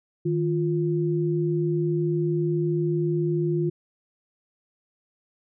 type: tone pair together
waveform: sine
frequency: 155.42 / 349.2 Hz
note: D#3 / F4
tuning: -2 / 0 cents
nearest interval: octave + major second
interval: 1402 cents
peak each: -24 dBFS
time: 0.25-3.7 s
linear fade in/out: 10 ms
effects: none